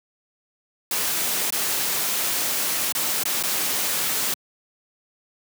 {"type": "noise with dropouts", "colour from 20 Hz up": "white", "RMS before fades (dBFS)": -24, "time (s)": [0.91, 4.34], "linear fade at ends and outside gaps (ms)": 2, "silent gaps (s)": [[1.504, 1.524], [2.923, 2.95], [3.235, 3.254], [3.427, 3.436]], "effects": ["high-pass 150 Hz 12 dB/octave"]}